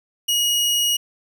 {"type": "tone", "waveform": "sawtooth", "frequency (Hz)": 2892, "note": "F#7", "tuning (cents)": -40, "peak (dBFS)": -14, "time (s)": [0.28, 0.97], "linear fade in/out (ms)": 10, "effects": []}